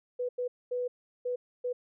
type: tone bursts at uneven times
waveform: sine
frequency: 494.2 Hz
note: B4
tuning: 1 cent sharp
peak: -29 dBFS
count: 5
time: 0.19-0.29 / 0.38-0.48 / 0.71-0.88 / 1.25-1.36 / 1.64-1.73 s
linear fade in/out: 10 ms
effects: none